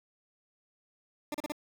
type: tone bursts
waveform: 20% pulse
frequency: 298.2 Hz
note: D4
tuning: 27 cents sharp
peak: -28 dBFS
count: 4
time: 1.32-1.521 s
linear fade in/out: 2 ms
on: 24 ms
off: 35 ms
effects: none